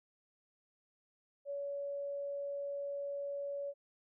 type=tone; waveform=sine; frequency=565 Hz; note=C#5; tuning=33 cents sharp; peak=-37 dBFS; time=1.45-3.74 s; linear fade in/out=50 ms; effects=none